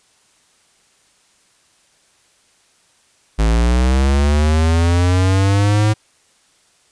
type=linear sweep; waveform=square; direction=up; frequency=53.3 to 108.2 Hz; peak=-12 dBFS; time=3.38-5.94 s; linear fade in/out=20 ms; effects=white hiss -56 dBFS RMS until 6.91 s + resampled to 22050 Hz